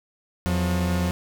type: tone pair together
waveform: 45% pulse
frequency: 84.8 / 179.68 Hz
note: E2 / F3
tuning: +50 / +50 cents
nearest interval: octave + minor second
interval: 1300 cents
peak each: -24 dBFS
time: 0.46-1.11 s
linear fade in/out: 0 ms
effects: none